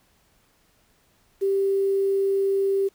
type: tone with quantisation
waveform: sine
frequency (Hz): 392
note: G4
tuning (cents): 0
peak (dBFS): -19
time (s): 1.41-2.89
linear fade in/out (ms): 20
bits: 8
effects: pink hiss -63 dBFS RMS until 2.94 s